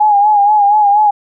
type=tone with vibrato; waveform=sine; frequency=828 Hz; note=G#5; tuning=5 cents flat; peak=-6 dBFS; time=0-1.11 s; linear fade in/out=10 ms; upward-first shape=sine; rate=4.2 Hz; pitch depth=56 cents each way; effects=none